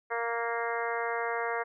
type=harmonic tone with a mistuned harmonic; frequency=233.1 Hz; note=A#3; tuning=in tune; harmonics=2 / 3 / 4 / 5 / 6 / 7 / 8 / 9; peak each=-34 / -36 / -37 / -38 / -39 / -39 / -40 / -41 dBFS; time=0.1-1.64 s; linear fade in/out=20 ms; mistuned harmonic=5; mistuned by=-15 cents; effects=none